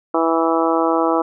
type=harmonic tone; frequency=164.2 Hz; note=E3; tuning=6 cents flat; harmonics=2 / 3 / 4 / 5 / 6 / 7 / 8; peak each=-19 / -21 / -22 / -23 / -24 / -24 / -25 dBFS; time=0.14-1.22 s; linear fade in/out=5 ms; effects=none